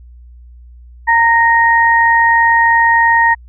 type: tone pair together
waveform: sine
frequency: 921.6 / 1864.7 Hz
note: A#5 / A#6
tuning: -20 / 0 cents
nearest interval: octave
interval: 1220 cents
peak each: -10 dBFS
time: 1.07-3.35 s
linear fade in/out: 20 ms
effects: added 60 Hz sine -35 dBFS peak until 3.48 s